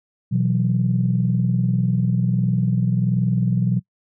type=chord; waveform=sine; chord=B suspended fourth; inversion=none; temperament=equal; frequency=123.47 / 164.81 / 185 Hz; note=B2 / E3 / F#3; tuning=0 / 0 / 0 cents; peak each=-19 / -23 / -20 dBFS; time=0.31-3.8 s; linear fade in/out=20 ms; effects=noise-tail reverb RT60 0.1 s tail -23 dB re dry + tanh soft clip ceiling -7 dBFS